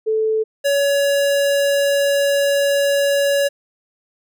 sine / square tone pair in turn, 438.1 / 563.4 Hz, A4 / C#5, -7 / +28 cents, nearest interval major third, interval 435 cents, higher second, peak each -15 dBFS, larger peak neither, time 0.06-0.44 / 0.64-3.49 s, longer second, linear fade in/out 20 ms, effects none

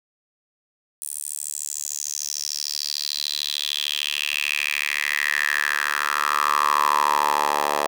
10% pulse tone with high-pass filter sweep, 73.42 Hz, D2, in tune, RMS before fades -24 dBFS, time 1.02-7.87 s, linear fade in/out 0 ms, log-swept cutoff 9600 to 710 Hz, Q 5.3, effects none

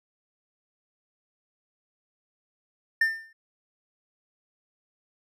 triangle tone with exponential decay, 1798 Hz, A6, 37 cents sharp, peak -15 dBFS, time 3.01-3.33 s, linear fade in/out 5 ms, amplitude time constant 68 ms, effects none

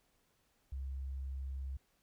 sine tone, 67 Hz, C2, 42 cents sharp, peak -38 dBFS, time 0.72-1.77 s, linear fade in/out 5 ms, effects pink hiss -75 dBFS RMS until 2.02 s

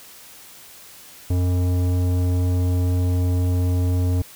sine tone with tanh clipping, 89.8 Hz, F2, 49 cents sharp, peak -19 dBFS, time 1.3-4.22 s, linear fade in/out 5 ms, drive 14 dB, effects white hiss -44 dBFS RMS until 4.35 s

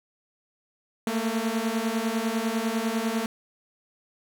sawtooth beating tone pair, 220 / 230 Hz, A3 / A#3, 0 / -23 cents, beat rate 10 Hz, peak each -24 dBFS, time 1.07-3.26 s, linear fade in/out 2 ms, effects none

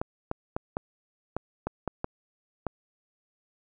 clicks, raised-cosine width 1 ms, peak -15 dBFS, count 9, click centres 0.015 / 0.314 / 0.565 / 0.769 / 1.366 / 1.67 / 1.877 / 2.044 / 2.667 s, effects none

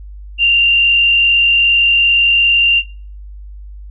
sine tone with frequency modulation, 2782 Hz, F7, 7 cents flat, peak -7 dBFS, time 0.38-2.83 s, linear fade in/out 50 ms, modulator 42.5 Hz, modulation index 0.76, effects noise-tail reverb RT60 0.4 s tail -22 dB re dry + added 50 Hz sine -29 dBFS peak until 3.9 s

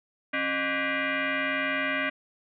sine tone with frequency modulation, 170 Hz, F3, 46 cents flat, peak -25 dBFS, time 0.33-2.1 s, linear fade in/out 10 ms, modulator 442 Hz, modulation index 5.4, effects none

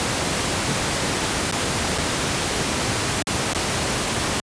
pink noise with dropouts, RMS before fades -22 dBFS, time 0-4.4 s, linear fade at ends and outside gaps 0 ms, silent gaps 1.513-1.524 / 1.979-1.984 / 3.224-3.271 / 3.534-3.548 s, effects high-pass 80 Hz 12 dB/octave + resampled to 22050 Hz

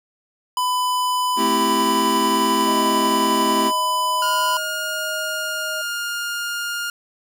square tone, 1000 Hz, B5, 21 cents sharp, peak -19 dBFS, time 0.57-4.57 s, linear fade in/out 2 ms
square chord, A minor seventh, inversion none, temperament equal, 220 / 261.6 / 329.6 / 392 Hz, A3 / C4 / E4 / G4, 0 / 0 / 0 / 0 cents, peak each -26 dBFS, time 1.36-3.72 s, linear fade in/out 50 ms
sine tone with tremolo, 625 Hz, D#5, 8 cents sharp, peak -28 dBFS, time 2.66-5.82 s, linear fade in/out 10 ms, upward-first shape triangle, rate 1.3 Hz, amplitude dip 40%
sawtooth tone with pitch glide, 1423 to 1413.2 Hz, F6 to F6, +32 to +20 cents, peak -20 dBFS, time 4.22-6.9 s, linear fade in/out 2 ms, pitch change -12 cents, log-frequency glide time 4.85-5.83 s
effects none

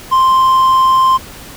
triangle tone, 1046.5 Hz, C6, in tune, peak -5 dBFS, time 0.11-1.18 s, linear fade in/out 20 ms, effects pink hiss -33 dBFS RMS until 1.56 s

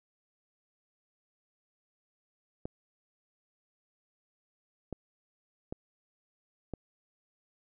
clicks, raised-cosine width 2 ms, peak -23 dBFS, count 4, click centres 2.655 / 4.927 / 5.725 / 6.737 s, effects none

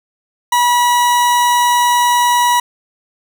40% pulse tone, 970 Hz, B5, 31 cents flat, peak -9 dBFS, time 0.52-2.6 s, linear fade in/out 5 ms, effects none

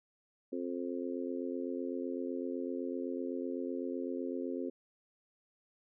harmonic tone, 87.9 Hz, F2, 12 cents sharp, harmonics 3 / 4 / 5 / 6, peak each -38 / -40 / -42 / -44 dBFS, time 0.52-4.7 s, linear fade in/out 10 ms, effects none

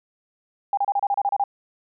sine tone bursts, 804 Hz, G5, 44 cents sharp, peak -18 dBFS, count 10, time 0.73-1.439 s, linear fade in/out 2 ms, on 43 ms, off 31 ms, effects none

